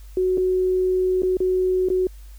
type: tone with dropouts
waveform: sine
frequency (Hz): 370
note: F#4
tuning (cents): 0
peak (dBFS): -17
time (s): 0.17-2.07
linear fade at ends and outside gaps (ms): 2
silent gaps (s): 0.374-0.379 / 1.221-1.232 / 1.37-1.403 / 1.887-1.901
effects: added 50 Hz sine -38 dBFS peak until 2.38 s + white hiss -55 dBFS RMS until 2.38 s